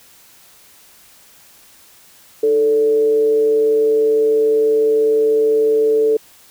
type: tone with frequency modulation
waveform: sine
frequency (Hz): 440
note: A4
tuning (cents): 0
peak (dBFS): -11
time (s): 2.43-6.17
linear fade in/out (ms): 5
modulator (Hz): 134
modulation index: 0.27
effects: white hiss -47 dBFS RMS until 6.5 s